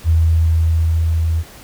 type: tone with level ramp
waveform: sine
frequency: 81.5 Hz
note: E2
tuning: 19 cents flat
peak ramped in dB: -9 to -14 dBFS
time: 0.04-1.44 s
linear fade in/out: 50 ms
effects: pink hiss -40 dBFS RMS until 1.63 s